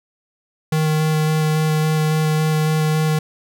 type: tone with vibrato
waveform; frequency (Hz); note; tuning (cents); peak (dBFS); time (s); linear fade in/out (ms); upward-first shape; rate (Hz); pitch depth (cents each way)
square; 155.56; D#3; 0; -16; 0.72-3.19; 5; square; 3.6; 8
effects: none